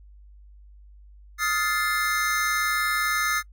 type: chord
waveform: square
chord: F dominant seventh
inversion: third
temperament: just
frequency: 1257.2 / 1396.9 / 1746.1 / 2095 Hz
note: Eb6 / F6 / A6 / C7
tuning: +18 / 0 / -14 / +2 cents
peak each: -28 / -31 / -28 / -29 dBFS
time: 1.38-3.43 s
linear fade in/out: 50 ms
effects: noise-tail reverb RT60 0.1 s tail -25 dB re dry + added 50 Hz sine -46 dBFS peak until 3.52 s